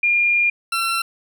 sine / 20% pulse tone pair in turn, 2410 / 1352.6 Hz, D7 / E6, +44 / +44 cents, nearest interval minor seventh, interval 1000 cents, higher first, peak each -14 dBFS, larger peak neither, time 0.03-0.5 / 0.72-1.02 s, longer first, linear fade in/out 5 ms, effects none

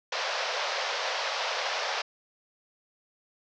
pink band-pass noise, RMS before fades -31 dBFS, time 0.12-2.02 s, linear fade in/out 5 ms, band 500 to 5700 Hz, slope 48 dB/octave, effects none

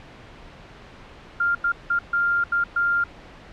sine tone bursts at uneven times, 1396.9 Hz, F6, in tune, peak -18 dBFS, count 6, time 1.4-1.55 / 1.64-1.72 / 1.9-1.99 / 2.13-2.44 / 2.52-2.64 / 2.76-3.04 s, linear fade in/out 5 ms, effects pink hiss -44 dBFS RMS until 3.52 s + low-pass 3000 Hz 12 dB/octave

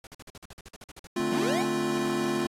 pink noise bursts, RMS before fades -45 dBFS, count 14, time 0.04-1.071 s, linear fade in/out 2 ms, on 30 ms, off 47 ms
square chord, F major, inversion first, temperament equal, 220 / 261.6 / 349.2 Hz, A3 / C4 / F4, 0 / 0 / 0 cents, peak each -33 / -34 / -29 dBFS, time 1.16-2.47 s, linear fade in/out 5 ms
harmonic tone, 146.83 Hz, D3, in tune, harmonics 1 / 2 / 3 / 4 / 5 / 6 / 7 / 9 / 10, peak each -39 / -42 / -44 / -45 / -46 / -47 / -47 / -49 / -49 dBFS, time 1.2-2.46 s, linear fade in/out 0 ms
square linear sweep, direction up, 112 to 882 Hz, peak -30 dBFS, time 1.29-1.66 s, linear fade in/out 50 ms
effects low-pass 11000 Hz 12 dB/octave + AAC 48 kbps

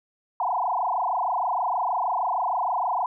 sine tone with frequency modulation, 860 Hz, A5, 40 cents flat, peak -22 dBFS, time 0.4-3.06 s, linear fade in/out 2 ms, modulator 26.4 Hz, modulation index 6, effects none

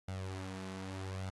sawtooth tone with flanger, 94.8 Hz, F#2, 43 cents sharp, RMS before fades -42 dBFS, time 0.08-1.3 s, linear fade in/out 5 ms, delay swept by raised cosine 1.4 to 4.7 ms, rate 0.83 Hz, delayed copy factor +0.65, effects low-pass 10000 Hz 12 dB/octave + AAC 32 kbps

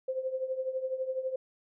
sine tone with tremolo, 521 Hz, C5, 7 cents flat, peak -27 dBFS, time 0.08-1.36 s, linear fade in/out 5 ms, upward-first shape triangle, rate 12 Hz, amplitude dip 80%, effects none

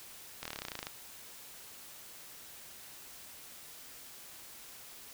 slowing click train, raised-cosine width 0.2 ms, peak -21 dBFS, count 15, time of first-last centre 0.43-0.869 s, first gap 24 ms, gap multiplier 1.04, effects white hiss -51 dBFS RMS until 5.13 s

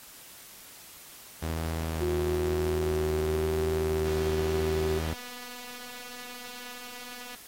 sawtooth tone with vibrato, 80.5 Hz, E2, 41 cents flat, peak -26 dBFS, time 1.42-5.14 s, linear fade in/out 10 ms, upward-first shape sine, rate 1 Hz, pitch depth 16 cents each way
sine tone with pitch glide, 360 to 383.6 Hz, F#4 to G4, -47 to -37 cents, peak -27 dBFS, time 2-5 s, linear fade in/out 20 ms, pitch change +110 cents, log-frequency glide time 2.15-3.46 s
click train, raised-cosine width 0.2 ms, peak -27 dBFS, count 810, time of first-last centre 4.06-7.349 s, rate 246 Hz
effects white hiss -49 dBFS RMS until 7.47 s + AAC 48 kbps

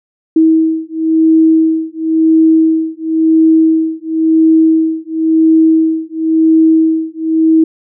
sine beating tone pair, 320.4 / 321.36 Hz, E4 / E4, -49 / -44 cents, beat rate 0.96 Hz, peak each -10 dBFS, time 0.36-7.64 s, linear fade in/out 5 ms, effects none

